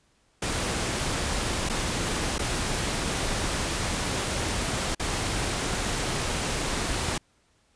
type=noise with dropouts; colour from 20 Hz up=pink; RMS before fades=-28 dBFS; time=0.42-7.18 s; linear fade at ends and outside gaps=5 ms; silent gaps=1.69-1.696 / 2.383-2.391 / 4.949-4.996 s; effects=pink hiss -66 dBFS RMS until 7.75 s + resampled to 22050 Hz